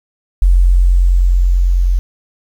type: tone with level ramp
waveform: sine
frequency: 44.6 Hz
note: F1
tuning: 37 cents sharp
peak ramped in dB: -5 to -9 dBFS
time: 0.42-1.99 s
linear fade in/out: 0 ms
effects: 7-bit